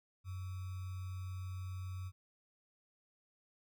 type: tone with sample-and-hold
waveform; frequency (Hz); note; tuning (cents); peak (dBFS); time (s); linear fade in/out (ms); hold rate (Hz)
sine; 92.7; F#2; +4; -40; 0.24-2.12; 50; 1225
effects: none